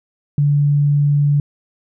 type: tone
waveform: sine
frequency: 144.7 Hz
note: D3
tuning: 25 cents flat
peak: -11 dBFS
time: 0.38-1.4 s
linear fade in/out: 2 ms
effects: none